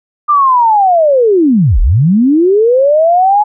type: linear two-way sweep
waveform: sine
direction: down then up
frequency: 1209 to 30.87 to 852 Hz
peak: -5 dBFS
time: 0.28-3.44 s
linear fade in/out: 20 ms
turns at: 1.8 s
effects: none